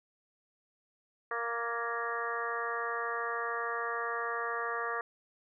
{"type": "harmonic tone with a mistuned harmonic", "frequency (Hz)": 233.1, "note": "A#3", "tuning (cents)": 0, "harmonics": [2, 3, 4, 5, 6, 7, 8], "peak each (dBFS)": [-39, -42, -44, -36, -42, -40, -41], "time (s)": [1.31, 5.01], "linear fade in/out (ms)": 2, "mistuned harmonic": 7, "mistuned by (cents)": 34, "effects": []}